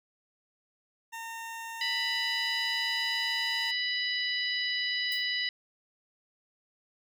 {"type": "tone", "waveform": "20% pulse", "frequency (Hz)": 913, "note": "A#5", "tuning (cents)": -36, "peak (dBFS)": -33, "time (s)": [1.12, 3.72], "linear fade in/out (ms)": 20}
{"type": "harmonic tone", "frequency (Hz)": 987.8, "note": "B5", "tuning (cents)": 0, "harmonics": [2, 3, 4, 5], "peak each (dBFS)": [-32, -34, -35, -36], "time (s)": [1.81, 5.49], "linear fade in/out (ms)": 2}
{"type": "noise with exponential decay", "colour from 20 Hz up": "violet", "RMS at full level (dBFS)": -38, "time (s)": [5.12, 5.27], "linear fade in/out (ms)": 0, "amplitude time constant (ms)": 32}
{"effects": []}